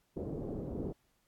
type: low-pass noise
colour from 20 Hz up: white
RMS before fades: -39 dBFS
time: 0.16-0.93 s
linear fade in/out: 10 ms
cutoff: 450 Hz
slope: 24 dB/octave
effects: pink hiss -75 dBFS RMS until 1.27 s + AAC 64 kbps